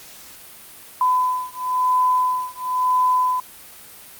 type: beating tone pair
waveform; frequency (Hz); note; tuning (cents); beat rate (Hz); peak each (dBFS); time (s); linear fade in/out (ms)
sine; 1007 / 1007.98; B5 / B5; +33 / +35; 0.98; -20; 1.01-3.4; 2
effects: white hiss -42 dBFS RMS until 4.19 s + Opus 48 kbps